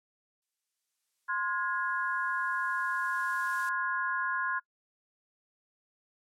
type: noise with exponential growth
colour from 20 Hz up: blue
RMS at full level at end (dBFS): -44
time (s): 0.42-3.69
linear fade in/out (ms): 1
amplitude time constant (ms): 710
type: chord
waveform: sine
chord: F minor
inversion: second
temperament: equal with one note detuned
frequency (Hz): 1046.5 / 1432 / 1661.2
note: C6 / F6 / Ab6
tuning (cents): 0 / +43 / 0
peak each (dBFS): -33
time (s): 1.28-4.6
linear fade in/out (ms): 20
effects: noise-tail reverb RT60 0.1 s tail -25 dB re dry + low-pass 10000 Hz 12 dB/octave